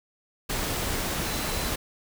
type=tone in noise; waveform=sine; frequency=4028 Hz; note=B7; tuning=33 cents sharp; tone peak=-40 dBFS; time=1.26-1.7 s; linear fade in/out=10 ms; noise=pink; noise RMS=-29 dBFS; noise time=0.49-1.76 s; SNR=-14 dB; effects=none